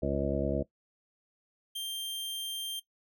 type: harmonic tone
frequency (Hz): 69.7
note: C#2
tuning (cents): +10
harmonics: 1 / 2 / 3 / 4 / 5 / 7 / 8 / 9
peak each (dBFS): -36 / -36 / -36 / -36 / -36 / -36 / -36 / -36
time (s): 0.02-0.63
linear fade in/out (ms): 10
type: tone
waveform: 45% pulse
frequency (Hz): 3170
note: G7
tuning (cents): +19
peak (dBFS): -33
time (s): 1.75-2.8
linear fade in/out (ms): 10
effects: noise-tail reverb RT60 0.1 s tail -18 dB re dry